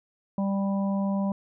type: harmonic tone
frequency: 196.9 Hz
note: G3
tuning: 8 cents sharp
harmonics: 1 / 3 / 4 / 5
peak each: -24 / -34 / -40 / -38 dBFS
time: 0.38-1.32 s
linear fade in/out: 2 ms
effects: none